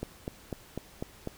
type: click train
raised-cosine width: 2 ms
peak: -20 dBFS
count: 6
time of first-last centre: 0.03-1.274 s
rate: 4.02 Hz
effects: pink hiss -54 dBFS RMS until 1.37 s